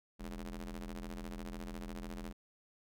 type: ring-modulated tone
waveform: sawtooth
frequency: 86 Hz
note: F2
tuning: 26 cents flat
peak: -35 dBFS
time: 0.19-2.33 s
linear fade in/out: 20 ms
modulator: 122 Hz
effects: none